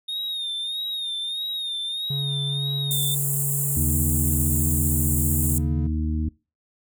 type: tone with vibrato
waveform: triangle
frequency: 3686 Hz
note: A#7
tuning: 20 cents flat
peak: -25 dBFS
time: 0.08-3.15 s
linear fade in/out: 10 ms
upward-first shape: sine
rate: 1.6 Hz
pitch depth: 66 cents each way
type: tone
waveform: triangle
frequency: 140.3 Hz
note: C#3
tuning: 21 cents sharp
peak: -23 dBFS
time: 2.1-5.87 s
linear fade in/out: 5 ms
type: high-pass noise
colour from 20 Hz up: pink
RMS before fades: -26 dBFS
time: 2.91-5.58 s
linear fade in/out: 0 ms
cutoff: 7200 Hz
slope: 96 dB/octave
type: harmonic tone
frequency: 77.78 Hz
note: D#2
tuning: in tune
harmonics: 1 / 2 / 3 / 4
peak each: -23 / -35 / -29 / -33 dBFS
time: 3.76-6.29 s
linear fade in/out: 5 ms
effects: noise-tail reverb RT60 0.3 s tail -23 dB re dry